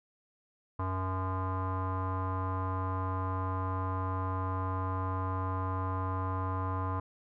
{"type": "tone with low-pass filter", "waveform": "square", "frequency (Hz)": 93.7, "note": "F#2", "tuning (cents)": 22, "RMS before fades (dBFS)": -33, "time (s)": [0.79, 7], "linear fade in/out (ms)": 5, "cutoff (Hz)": 1100, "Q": 8.9, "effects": []}